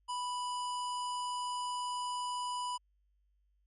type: harmonic tone with a mistuned harmonic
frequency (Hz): 987.8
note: B5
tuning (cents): 0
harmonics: 1 / 3 / 5 / 7 / 9 / 10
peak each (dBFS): -35 / -45 / -49 / -52 / -54 / -55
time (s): 0.08-2.78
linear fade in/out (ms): 20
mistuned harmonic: 7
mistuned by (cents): +30
effects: added 50 Hz sine -70 dBFS peak until 3.66 s